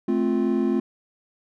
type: chord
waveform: triangle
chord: F major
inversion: first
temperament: just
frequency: 218.3 / 261.9 / 349.2 Hz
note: A3 / C4 / F4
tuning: -13 / +2 / 0 cents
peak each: -22 dBFS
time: 0.08-0.8 s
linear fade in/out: 5 ms
effects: none